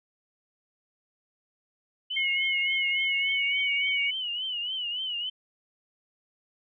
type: tone with vibrato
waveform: sine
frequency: 2960 Hz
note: F#7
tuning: in tune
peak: -29 dBFS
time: 2.1-5.3 s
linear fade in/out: 10 ms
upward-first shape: triangle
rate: 3.5 Hz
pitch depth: 110 cents each way
type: tone with pitch glide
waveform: sine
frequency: 2163 to 2241 Hz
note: C#7 to C#7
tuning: -43 to +18 cents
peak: -25 dBFS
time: 2.16-4.11 s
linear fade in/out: 10 ms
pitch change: +61 cents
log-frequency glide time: 2.98-3.55 s
effects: none